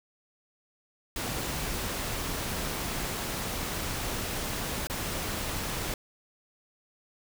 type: noise with dropouts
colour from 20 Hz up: pink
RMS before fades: -33 dBFS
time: 1.16-5.94 s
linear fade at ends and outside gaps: 2 ms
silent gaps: 4.871-4.898 s
effects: none